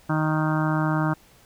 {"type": "harmonic tone", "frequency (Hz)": 155.56, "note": "D#3", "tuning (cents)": 0, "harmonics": [1, 2, 4, 5, 6, 7, 8, 9, 10], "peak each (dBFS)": [-23, -26, -32, -34, -32, -34, -33, -34, -35], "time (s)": [0.09, 1.14], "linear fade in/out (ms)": 10, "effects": ["pink hiss -55 dBFS RMS until 1.45 s"]}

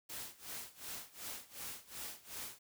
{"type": "noise with tremolo", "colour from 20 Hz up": "white", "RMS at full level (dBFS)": -44, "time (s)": [0.09, 2.59], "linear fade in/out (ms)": 10, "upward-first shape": "sine", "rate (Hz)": 2.7, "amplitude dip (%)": 90, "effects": []}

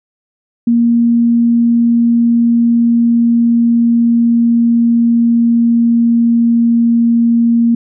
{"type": "tone with pitch glide", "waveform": "sine", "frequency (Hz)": [234.8, 233.3], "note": ["A#3", "A#3"], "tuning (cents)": [13, 2], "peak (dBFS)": -7, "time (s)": [0.67, 7.75], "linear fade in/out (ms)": 5, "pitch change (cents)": -11, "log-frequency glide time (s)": [1.1, 6.91], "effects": []}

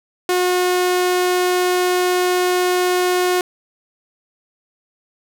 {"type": "tone", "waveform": "sawtooth", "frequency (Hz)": 361.6, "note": "F#4", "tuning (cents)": -40, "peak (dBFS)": -11, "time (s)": [0.29, 3.41], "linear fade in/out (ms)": 2, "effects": []}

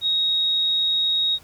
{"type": "tone", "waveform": "sine", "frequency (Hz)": 3768, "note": "A#7", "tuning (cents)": 18, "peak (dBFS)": -18, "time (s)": [0.01, 1.39], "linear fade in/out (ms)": 50, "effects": ["pink hiss -51 dBFS RMS until 1.43 s"]}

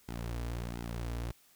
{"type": "tone with flanger", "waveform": "sawtooth", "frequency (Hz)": 58.4, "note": "A#1", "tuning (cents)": 4, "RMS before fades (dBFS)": -38, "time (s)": [0.08, 1.32], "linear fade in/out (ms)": 10, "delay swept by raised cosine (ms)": [1.7, 5.6], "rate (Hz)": 1.4, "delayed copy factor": -0.7, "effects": ["white hiss -64 dBFS RMS until 1.55 s"]}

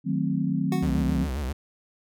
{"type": "chord", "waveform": "sine", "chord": "D# diminished seventh", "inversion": "none", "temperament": "equal", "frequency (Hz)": [155.56, 185, 220, 261.6], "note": ["D#3", "F#3", "A3", "C4"], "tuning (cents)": [0, 0, 0, 0], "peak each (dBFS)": [-28, -27, -31, -28], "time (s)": [0.04, 1.28], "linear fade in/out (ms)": 50}
{"type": "tone with exponential decay", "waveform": "25% pulse", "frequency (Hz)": 368.9, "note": "F#4", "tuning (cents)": -5, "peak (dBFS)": -23, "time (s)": [0.72, 1.08], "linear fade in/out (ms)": 2, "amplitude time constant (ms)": 78}
{"type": "tone with vibrato", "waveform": "45% pulse", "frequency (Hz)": 69.1, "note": "C#2", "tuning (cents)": -5, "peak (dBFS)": -27, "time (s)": [0.82, 1.53], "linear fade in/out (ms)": 10, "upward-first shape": "sine", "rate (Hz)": 7.4, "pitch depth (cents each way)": 180}
{"effects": []}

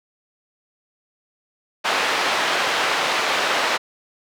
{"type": "band-pass noise", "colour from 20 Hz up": "pink", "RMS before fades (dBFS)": -21, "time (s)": [1.84, 3.78], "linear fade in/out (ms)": 20, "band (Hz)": [650, 3700], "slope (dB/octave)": 12, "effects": []}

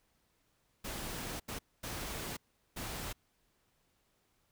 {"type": "noise bursts at uneven times", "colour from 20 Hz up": "pink", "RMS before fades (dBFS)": -41, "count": 4, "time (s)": [[0.84, 1.4], [1.48, 1.59], [1.83, 2.37], [2.76, 3.13]], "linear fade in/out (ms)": 10, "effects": ["pink hiss -75 dBFS RMS until 4.51 s"]}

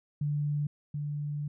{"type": "tone pair in turn", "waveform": "sine", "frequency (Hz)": [146.83, 146.83], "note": ["D3", "D3"], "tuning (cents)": [0, 0], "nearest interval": "unison", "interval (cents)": 0, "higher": "neither", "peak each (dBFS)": [-27, -31], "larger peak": "first", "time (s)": [[0.21, 0.67], [0.94, 1.48]], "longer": "second", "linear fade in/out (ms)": 5, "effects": []}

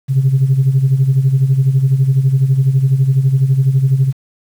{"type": "tone with tremolo", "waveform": "sine", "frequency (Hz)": 133.9, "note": "C3", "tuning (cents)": 40, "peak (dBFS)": -5, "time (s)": [0.08, 4.13], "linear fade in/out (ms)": 50, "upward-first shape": "sine", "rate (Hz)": 12, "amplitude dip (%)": 70, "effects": ["tanh soft clip ceiling -4 dBFS", "7-bit"]}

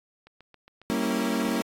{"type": "click train", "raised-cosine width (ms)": 0.3, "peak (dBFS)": -34, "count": 7, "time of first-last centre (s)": [0.27, 1.09], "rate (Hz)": 7.32}
{"type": "chord", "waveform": "35% pulse", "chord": "G diminished seventh", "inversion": "none", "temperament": "equal", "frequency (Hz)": [196, 233.1, 277.2, 329.6], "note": ["G3", "Bb3", "Db4", "Fb4"], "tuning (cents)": [0, 0, 0, 0], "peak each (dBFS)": [-30, -26, -29, -31], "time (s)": [0.9, 1.62], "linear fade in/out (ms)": 0}
{"effects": ["AAC 48 kbps"]}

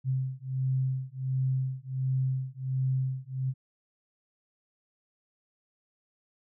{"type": "beating tone pair", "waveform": "sine", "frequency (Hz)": [130.5, 131.9], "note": ["C3", "C3"], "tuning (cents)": [-4, 14], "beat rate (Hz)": 1.4, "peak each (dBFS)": -30, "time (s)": [0.04, 3.54], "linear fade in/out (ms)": 50, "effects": []}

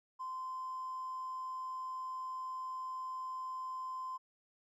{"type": "tone with hard clipping", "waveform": "triangle", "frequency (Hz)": 1034, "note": "C6", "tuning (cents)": -21, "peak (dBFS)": -39, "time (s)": [0.19, 4.18], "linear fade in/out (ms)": 20, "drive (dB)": 3, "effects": []}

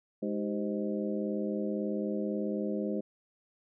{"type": "harmonic tone with a mistuned harmonic", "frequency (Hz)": 103.83, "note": "G#2", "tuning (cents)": 0, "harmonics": [2, 3, 4, 5, 6], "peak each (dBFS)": [-33, -37, -37, -38, -42], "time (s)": [0.22, 3.01], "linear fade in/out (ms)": 10, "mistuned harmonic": 4, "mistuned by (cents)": -110, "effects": []}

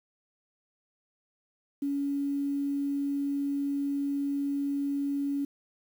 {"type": "tone", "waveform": "sine", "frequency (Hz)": 281.5, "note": "C#4", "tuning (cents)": 27, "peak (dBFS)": -27, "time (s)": [1.82, 5.45], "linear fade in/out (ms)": 5, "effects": ["9-bit"]}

